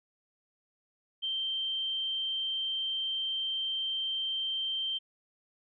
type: tone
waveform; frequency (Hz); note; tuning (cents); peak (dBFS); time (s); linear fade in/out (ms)
sine; 3136; G7; 0; -30; 1.22-4.99; 20
effects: none